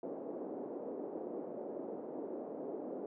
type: band-pass noise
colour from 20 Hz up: white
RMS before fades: -43 dBFS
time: 0.03-3.06 s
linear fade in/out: 2 ms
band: 250 to 540 Hz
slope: 24 dB/octave
effects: none